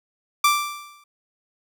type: tone with exponential decay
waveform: sawtooth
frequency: 1174.7 Hz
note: D6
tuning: in tune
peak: -9 dBFS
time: 0.44-1.04 s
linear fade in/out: 5 ms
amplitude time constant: 130 ms
effects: none